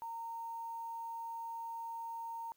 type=tone with quantisation; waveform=sine; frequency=920 Hz; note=A#5; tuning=23 cents flat; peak=-40 dBFS; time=0.02-2.52 s; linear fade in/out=0 ms; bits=10; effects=white hiss -75 dBFS RMS until 2.56 s